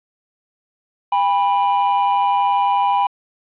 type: tone pair together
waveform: triangle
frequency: 803.3 / 985 Hz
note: G5 / B5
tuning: +42 / -5 cents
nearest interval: major third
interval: 353 cents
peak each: -15 dBFS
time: 1.12-3.07 s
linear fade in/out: 5 ms
effects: resampled to 8000 Hz + 7-bit